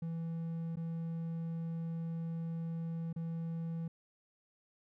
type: tone with dropouts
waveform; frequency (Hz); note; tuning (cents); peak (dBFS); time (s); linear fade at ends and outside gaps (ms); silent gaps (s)
triangle; 165.3; E3; +5; -34; 0.02-3.88; 5; 0.758-0.769 / 3.129-3.161
effects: none